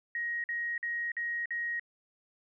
sine tone bursts, 1884 Hz, A#6, 18 cents sharp, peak -31 dBFS, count 5, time 0.15-1.796 s, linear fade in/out 2 ms, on 290 ms, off 49 ms, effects none

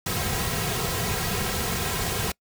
pink noise with comb filter, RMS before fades -27 dBFS, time 0.06-2.32 s, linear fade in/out 5 ms, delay 3.4 ms, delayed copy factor -0.7, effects noise-tail reverb RT60 0.1 s tail -26 dB re dry

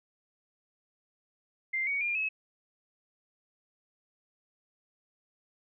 sine tone with pitch steps, 2093 / 2243 / 2404 / 2577 Hz, C7 / C#7 / D7 / E7, 0 / +20 / +40 / -40 cents, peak -28 dBFS, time 1.73-2.29 s, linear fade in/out 10 ms, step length 140 ms, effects none

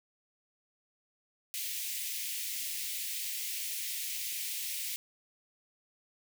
white high-pass noise, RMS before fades -37 dBFS, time 1.54-4.96 s, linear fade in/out 0 ms, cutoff 2000 Hz, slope 48 dB/octave, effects none

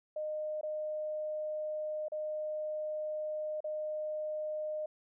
sine tone with dropouts, 613 Hz, D#5, 26 cents flat, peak -34 dBFS, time 0.16-4.86 s, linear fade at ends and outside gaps 5 ms, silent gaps 0.612-0.631 / 2.084-2.119 / 3.605-3.642 s, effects none

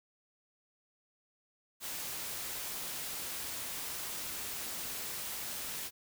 white noise, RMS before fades -40 dBFS, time 1.8-5.91 s, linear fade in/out 50 ms, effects none

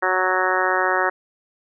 harmonic tone, 185.2 Hz, F#3, 2 cents sharp, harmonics 2 / 3 / 4 / 5 / 6 / 7 / 8 / 9 / 10, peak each -26 / -26 / -26 / -26 / -26 / -26 / -26 / -26 / -26 dBFS, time 0.02-1.1 s, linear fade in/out 10 ms, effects none

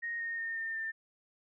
sine tone with pitch steps, 1864.7 / 1846.5 / 1828.4 / 1810.6 / 1792.9 Hz, A#6 / A#6 / A#6 / A6 / A6, 0 / -17 / -34 / +49 / +32 cents, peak -34 dBFS, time 0.02-0.92 s, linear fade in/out 20 ms, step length 180 ms, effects none

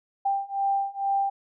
sine beating tone pair, 789 / 791.2 Hz, G5 / G5, +11 / +16 cents, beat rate 2.2 Hz, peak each -27 / -26 dBFS, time 0.25-1.3 s, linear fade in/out 10 ms, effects none

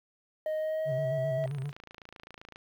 triangle tone with pitch glide, 622.3 to 646.5 Hz, D#5 to E5, 0 to -34 cents, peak -27 dBFS, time 0.46-1.46 s, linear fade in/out 2 ms, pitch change +66 cents, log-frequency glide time 0.57-1.18 s
triangle tone with vibrato, 138.4 Hz, C#3, 2 cents flat, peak -30 dBFS, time 0.85-1.73 s, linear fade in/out 50 ms, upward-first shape square, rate 7.6 Hz, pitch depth 78 cents each way
click train, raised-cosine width 0.2 ms, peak -27 dBFS, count 32, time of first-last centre 1.44-2.559 s, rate 27.7 Hz
effects low-pass 3000 Hz 12 dB/octave + 10-bit

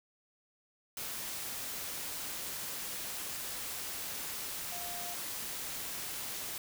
sine tone in noise, 702 Hz, F5, 9 cents sharp, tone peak -45 dBFS, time 4.72-5.14 s, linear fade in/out 2 ms, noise white, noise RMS -40 dBFS, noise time 0.97-6.58 s, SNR -8 dB, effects none

